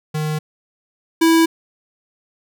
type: tone pair in turn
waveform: square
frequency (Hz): 153.7 / 327.9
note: D#3 / E4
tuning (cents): -21 / -9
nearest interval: octave + minor second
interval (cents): 1312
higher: second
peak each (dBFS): -20 / -11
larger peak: second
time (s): 0.14-0.39 / 1.21-1.46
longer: neither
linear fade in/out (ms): 10
effects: none

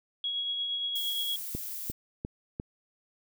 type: tone with tremolo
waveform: sine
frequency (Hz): 3322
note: G#7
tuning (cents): 0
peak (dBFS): -28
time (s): 0.24-1.36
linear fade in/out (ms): 2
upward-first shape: triangle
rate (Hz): 8.6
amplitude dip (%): 35
type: noise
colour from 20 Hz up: violet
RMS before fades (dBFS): -38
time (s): 0.95-1.92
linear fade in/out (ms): 10
type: click train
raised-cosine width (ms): 3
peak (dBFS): -21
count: 4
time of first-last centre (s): 1.55-2.599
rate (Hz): 2.86
effects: none

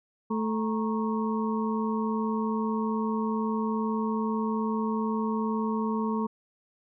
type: harmonic tone with a mistuned harmonic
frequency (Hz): 219.4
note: A3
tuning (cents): -5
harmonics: 1 / 2 / 4 / 5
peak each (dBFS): -27 / -33 / -35 / -36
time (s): 0.3-6.27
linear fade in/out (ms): 10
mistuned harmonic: 4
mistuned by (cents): +110
effects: none

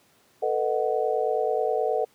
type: chord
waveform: sine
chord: B dominant seventh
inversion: third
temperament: just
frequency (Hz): 444.5 / 493.9 / 617.4 / 740.8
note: A4 / B4 / D#5 / F#5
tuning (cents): +18 / 0 / -14 / +2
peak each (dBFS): -26 / -28 / -29 / -28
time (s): 0.42-2.05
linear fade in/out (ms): 10
effects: pink hiss -61 dBFS RMS until 2.14 s + high-pass 150 Hz 12 dB/octave

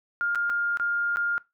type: tone with dropouts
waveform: sine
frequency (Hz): 1409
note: F6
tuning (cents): +15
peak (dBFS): -23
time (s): 0.21-1.38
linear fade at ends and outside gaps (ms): 0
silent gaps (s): 0.349-0.356 / 0.496-0.5 / 0.772-0.798 / 1.16-1.17
effects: noise-tail reverb RT60 0.2 s tail -20 dB re dry

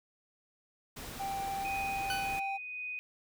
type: noise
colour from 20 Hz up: pink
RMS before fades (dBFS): -44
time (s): 0.96-2.4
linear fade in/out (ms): 10
type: tone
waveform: triangle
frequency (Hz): 785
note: G5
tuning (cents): +2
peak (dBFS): -32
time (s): 1.19-2.58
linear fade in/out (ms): 20
type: tone with tremolo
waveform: sine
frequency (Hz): 2492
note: D#7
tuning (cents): +2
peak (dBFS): -36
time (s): 1.65-2.99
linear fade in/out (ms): 0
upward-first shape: sine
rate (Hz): 1.8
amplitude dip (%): 35
type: tone with exponential decay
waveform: 20% pulse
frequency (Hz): 1500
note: F#6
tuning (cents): +23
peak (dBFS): -27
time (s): 2.1-2.5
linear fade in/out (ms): 2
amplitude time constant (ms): 86
effects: none

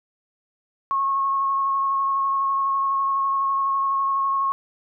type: tone with vibrato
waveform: sine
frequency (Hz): 1092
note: C#6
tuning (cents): -26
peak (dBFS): -19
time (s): 0.91-4.52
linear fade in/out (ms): 0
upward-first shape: square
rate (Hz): 12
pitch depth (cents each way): 11
effects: none

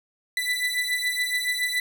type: beating tone pair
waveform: 30% pulse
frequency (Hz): 1982 / 1989.1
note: B6 / B6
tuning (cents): +6 / +12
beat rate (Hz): 7.1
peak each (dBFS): -24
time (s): 0.37-1.8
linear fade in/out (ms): 2
effects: none

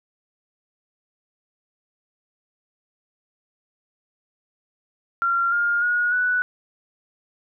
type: tone with pitch steps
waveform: sine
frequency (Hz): 1378 / 1411.8 / 1446.5 / 1482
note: F6 / F6 / F#6 / F#6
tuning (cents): -24 / +18 / -40 / +2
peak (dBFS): -18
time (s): 5.22-6.42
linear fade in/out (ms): 0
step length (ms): 300
effects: none

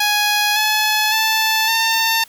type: tone with pitch steps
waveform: 10% pulse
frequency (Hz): 833 / 855.4 / 878.5 / 902.1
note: G#5 / A5 / A5 / A5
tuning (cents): +5 / -49 / -3 / +43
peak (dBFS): -6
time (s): 0-2.24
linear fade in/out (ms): 5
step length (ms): 560
effects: white hiss -47 dBFS RMS until 2.28 s

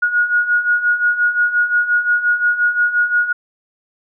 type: beating tone pair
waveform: sine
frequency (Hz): 1442 / 1447.7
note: F#6 / F#6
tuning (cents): -45 / -38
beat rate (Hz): 5.7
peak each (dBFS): -19 / -14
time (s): 0.02-3.33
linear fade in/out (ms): 10
effects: none

